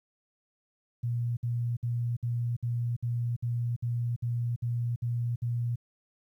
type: tone bursts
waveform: sine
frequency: 119.2 Hz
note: A#2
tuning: 39 cents sharp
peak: -27 dBFS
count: 12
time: 1.03-5.759 s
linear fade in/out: 10 ms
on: 340 ms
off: 59 ms
effects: 11-bit